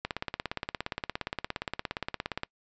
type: click train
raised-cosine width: 0.3 ms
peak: -15 dBFS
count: 42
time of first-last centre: 0.05-2.434 s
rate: 17.2 Hz
effects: noise-tail reverb RT60 0.1 s tail -25 dB re dry + resampled to 16000 Hz